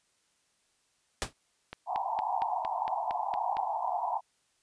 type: noise with exponential decay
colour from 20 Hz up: pink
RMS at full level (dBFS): -27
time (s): 1.22-1.33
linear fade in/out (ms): 0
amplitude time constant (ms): 22
type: click train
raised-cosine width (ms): 0.3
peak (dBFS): -23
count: 9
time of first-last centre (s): 1.73-3.569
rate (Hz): 4.35
type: band-pass noise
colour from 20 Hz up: pink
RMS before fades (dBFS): -32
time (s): 1.86-4.21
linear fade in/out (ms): 50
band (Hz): 700 to 980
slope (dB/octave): 96
effects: white hiss -72 dBFS RMS until 4.62 s + resampled to 22050 Hz